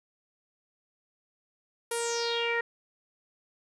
sawtooth tone with low-pass filter sweep, 467.9 Hz, A#4, 6 cents sharp, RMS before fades -30 dBFS, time 1.91-2.61 s, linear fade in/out 5 ms, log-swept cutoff 11000 to 1800 Hz, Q 5.9, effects none

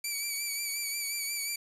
10% pulse tone with vibrato, 2300 Hz, D7, 37 cents flat, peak -23 dBFS, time 0.04-1.56 s, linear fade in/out 5 ms, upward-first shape sine, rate 5.6 Hz, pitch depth 43 cents each way, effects resampled to 32000 Hz + 9-bit

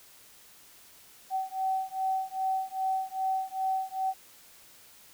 sine beating tone pair, 761 / 763.5 Hz, F#5 / G5, +48 / -46 cents, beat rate 2.5 Hz, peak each -31 dBFS, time 1.3-4.14 s, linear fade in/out 50 ms, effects white hiss -55 dBFS RMS until 5.13 s

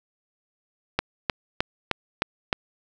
click train, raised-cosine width 0.3 ms, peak -5 dBFS, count 6, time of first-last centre 0.99-2.528 s, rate 3.25 Hz, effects none

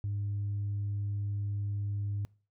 sine tone, 101.7 Hz, G#2, 36 cents flat, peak -29 dBFS, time 0.04-2.25 s, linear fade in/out 0 ms, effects noise-tail reverb RT60 0.4 s tail -26 dB re dry + tanh soft clip ceiling -28 dBFS

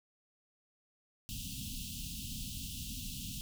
pink band-stop noise, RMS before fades -42 dBFS, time 1.29-3.41 s, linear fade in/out 0 ms, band 270 to 2700 Hz, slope 96 dB/octave, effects none

